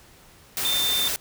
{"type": "tone in noise", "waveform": "sine", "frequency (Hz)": 3583, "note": "A7", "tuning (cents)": 31, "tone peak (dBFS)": -22, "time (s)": [0.65, 1.08], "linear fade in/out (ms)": 0, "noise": "white", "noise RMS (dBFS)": -27, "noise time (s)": [0.57, 1.16], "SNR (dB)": 2, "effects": ["pink hiss -52 dBFS RMS until 1.2 s"]}